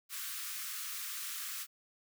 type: high-pass noise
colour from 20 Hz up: white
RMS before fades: -41 dBFS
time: 0.09-1.67 s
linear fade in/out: 50 ms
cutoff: 1100 Hz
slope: 96 dB/octave
effects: none